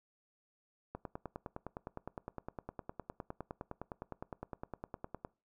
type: click train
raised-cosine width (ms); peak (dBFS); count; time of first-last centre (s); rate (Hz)
1; -27; 43; 0.95-5.249; 9.77
effects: noise-tail reverb RT60 0.3 s tail -22 dB re dry